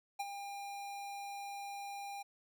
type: tone with ADSR envelope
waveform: square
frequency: 802 Hz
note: G5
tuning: 39 cents sharp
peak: -35 dBFS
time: 0.19-2.23 s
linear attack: 12 ms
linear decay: 34 ms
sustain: -8 dB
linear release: 13 ms
effects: none